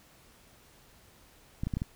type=clicks; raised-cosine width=5 ms; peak=-19 dBFS; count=5; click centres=1.635 / 1.67 / 1.738 / 1.77 / 1.819 s; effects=pink hiss -59 dBFS RMS until 1.95 s